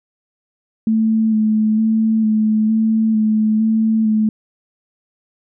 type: tone with vibrato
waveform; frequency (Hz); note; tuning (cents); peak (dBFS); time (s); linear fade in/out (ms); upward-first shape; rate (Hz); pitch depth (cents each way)
sine; 218.7; A3; -10; -12; 0.87-4.29; 2; square; 1.1; 19
effects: none